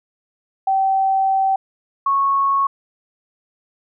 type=tone pair in turn; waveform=sine; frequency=772 / 1102.2 Hz; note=G5 / C#6; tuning=-27 / -10 cents; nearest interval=tritone; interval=617 cents; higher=second; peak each=-14 dBFS; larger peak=neither; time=0.67-1.56 / 2.06-2.67 s; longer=first; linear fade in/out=5 ms; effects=none